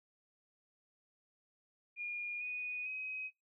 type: tone with pitch steps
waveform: sine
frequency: 2426 / 2477 / 2529 Hz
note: D#7 / D#7 / D#7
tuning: -44 / -8 / +28 cents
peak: -38 dBFS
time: 1.96-3.31 s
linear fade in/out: 50 ms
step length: 450 ms
effects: noise-tail reverb RT60 0.2 s tail -21 dB re dry